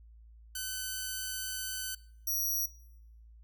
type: tone pair in turn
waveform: 5% pulse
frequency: 1516 / 5767 Hz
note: F#6 / F#8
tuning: +42 / -45 cents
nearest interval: octave + major seventh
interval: 2313 cents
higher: second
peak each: -24 dBFS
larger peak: neither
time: 0.55-1.95 / 2.27-2.66 s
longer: first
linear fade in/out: 5 ms
effects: noise-tail reverb RT60 0.8 s tail -22 dB re dry + added 56 Hz sine -52 dBFS peak until 3.43 s